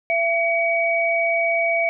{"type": "tone pair together", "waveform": "sine", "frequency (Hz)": [673.1, 2264], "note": ["E5", "C#7"], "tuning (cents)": [36, 36], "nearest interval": "octave + major sixth", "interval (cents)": 2100, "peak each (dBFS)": -20, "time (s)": [0.1, 1.89], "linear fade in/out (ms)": 0, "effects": []}